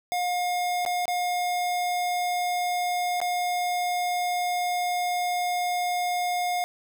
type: tone with dropouts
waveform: square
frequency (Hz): 714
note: F5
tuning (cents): +38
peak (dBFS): -25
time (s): 0.12-6.64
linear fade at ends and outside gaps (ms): 0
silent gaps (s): 0.851-0.862 / 1.055-1.08 / 3.203-3.215
effects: none